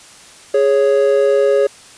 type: tone pair together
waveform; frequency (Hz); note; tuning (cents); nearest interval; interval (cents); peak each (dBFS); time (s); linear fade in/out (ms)
triangle; 415.3 / 554.4; G#4 / C#5; 0 / 0; perfect fourth; 500; -11; 0.54-1.67; 5
effects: white hiss -41 dBFS RMS until 1.97 s + resampled to 22050 Hz